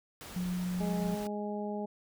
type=noise; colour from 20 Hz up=pink; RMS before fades=-46 dBFS; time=0.21-1.27 s; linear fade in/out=0 ms
type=tone; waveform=sine; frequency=180 Hz; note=F#3; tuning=47 cents flat; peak=-31 dBFS; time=0.36-1.15 s; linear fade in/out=5 ms
type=harmonic tone; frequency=207.7 Hz; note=G#3; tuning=in tune; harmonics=1 / 2 / 3 / 4; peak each=-36 / -39 / -41 / -42 dBFS; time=0.8-1.86 s; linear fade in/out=10 ms
effects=none